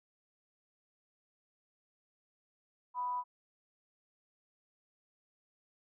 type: tone with frequency modulation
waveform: sine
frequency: 987.8 Hz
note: B5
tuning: in tune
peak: -33 dBFS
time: 2.94-3.24 s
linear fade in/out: 50 ms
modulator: 264 Hz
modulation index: 0.2
effects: none